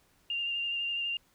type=tone with vibrato; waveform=sine; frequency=2794 Hz; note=F7; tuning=in tune; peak=-30 dBFS; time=0.3-1.17 s; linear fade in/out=2 ms; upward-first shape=sine; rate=12 Hz; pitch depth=19 cents each way; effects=pink hiss -67 dBFS RMS until 1.34 s